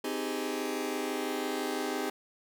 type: chord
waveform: sawtooth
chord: Ab major seventh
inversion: first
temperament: just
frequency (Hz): 259.6 / 311.5 / 389.3 / 415.3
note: C4 / Eb4 / G4 / Ab4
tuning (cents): -13 / +2 / -12 / 0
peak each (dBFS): -33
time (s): 0.04-2.1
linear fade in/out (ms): 5
effects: none